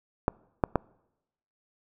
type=clicks; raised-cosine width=1 ms; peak=-8 dBFS; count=3; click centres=0.281 / 0.638 / 0.757 s; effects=noise-tail reverb RT60 0.9 s tail -26 dB re dry